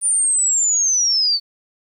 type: linear sweep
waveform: sine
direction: down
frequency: 9397 to 4435 Hz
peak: -14 dBFS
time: 0.01-1.4 s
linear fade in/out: 50 ms
effects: 9-bit